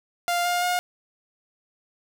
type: tone with pitch steps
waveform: sawtooth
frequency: 698.5 / 707 / 715.7 Hz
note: F5 / F5 / F5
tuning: 0 / +21 / +42 cents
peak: -18 dBFS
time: 0.28-0.79 s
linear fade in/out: 0 ms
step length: 170 ms
effects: none